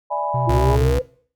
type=chord; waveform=sine; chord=E dominant seventh; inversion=third; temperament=equal; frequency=587.3 / 659.3 / 830.6 / 987.8 Hz; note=D5 / E5 / G#5 / B5; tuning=0 / 0 / 0 / 0 cents; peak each=-26 / -29 / -24 / -25 dBFS; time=0.1-0.77 s; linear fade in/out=20 ms
type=tone with vibrato; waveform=triangle; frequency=123.2 Hz; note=B2; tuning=4 cents flat; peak=-18 dBFS; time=0.34-0.95 s; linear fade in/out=5 ms; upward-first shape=square; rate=4.1 Hz; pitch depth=64 cents each way
type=exponential sweep; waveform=sine; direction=up; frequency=341.9 to 510 Hz; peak=-20 dBFS; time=0.47-1.02 s; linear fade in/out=10 ms
type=tone; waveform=35% pulse; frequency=66.8 Hz; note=C2; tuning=36 cents sharp; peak=-16 dBFS; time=0.49-0.99 s; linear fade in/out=5 ms
effects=noise-tail reverb RT60 0.5 s tail -21 dB re dry